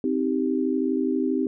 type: chord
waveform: sine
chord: C minor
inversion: none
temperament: just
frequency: 261.6 / 314 / 392.4 Hz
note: C4 / Eb4 / G4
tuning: 0 / +16 / +2 cents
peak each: -24 / -26 / -27 dBFS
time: 0.04-1.47 s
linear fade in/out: 2 ms
effects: none